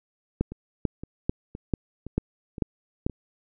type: two click trains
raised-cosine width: 3 ms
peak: -10 / -23 dBFS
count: 7 / 6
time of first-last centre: 0.41-3.065 / 0.52-3.097 s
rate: 2.26 / 1.94 Hz
effects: none